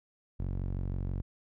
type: tone with band-pass filter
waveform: sawtooth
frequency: 46.25 Hz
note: F#1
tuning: in tune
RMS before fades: -34 dBFS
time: 0.39-1.22 s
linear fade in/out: 10 ms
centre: 100 Hz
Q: 0.66
effects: none